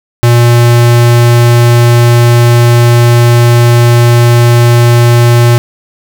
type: tone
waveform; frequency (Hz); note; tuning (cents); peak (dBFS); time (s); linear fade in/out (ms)
square; 119.3; A#2; +41; -3; 0.23-5.58; 0
effects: none